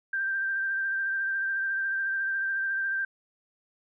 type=tone with vibrato; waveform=sine; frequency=1575 Hz; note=G6; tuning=8 cents sharp; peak=-26 dBFS; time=0.13-3.05 s; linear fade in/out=5 ms; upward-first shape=sine; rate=14 Hz; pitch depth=22 cents each way; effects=none